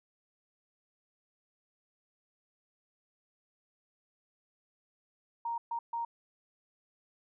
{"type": "tone bursts at uneven times", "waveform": "sine", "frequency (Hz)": 932.3, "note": "A#5", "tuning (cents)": 0, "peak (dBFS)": -32, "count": 3, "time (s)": [[5.45, 5.58], [5.71, 5.79], [5.93, 6.05]], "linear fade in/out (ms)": 5, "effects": []}